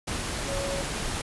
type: tone in noise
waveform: sine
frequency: 554.4 Hz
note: C#5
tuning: in tune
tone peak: -31 dBFS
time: 0.48-0.82 s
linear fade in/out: 10 ms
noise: pink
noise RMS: -31 dBFS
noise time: 0.07-1.22 s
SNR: -3 dB
effects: resampled to 24000 Hz